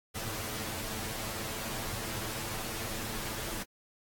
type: noise with comb filter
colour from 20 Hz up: pink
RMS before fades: -37 dBFS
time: 0.14-3.64 s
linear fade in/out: 20 ms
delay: 9.1 ms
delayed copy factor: +0.95
effects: AAC 64 kbps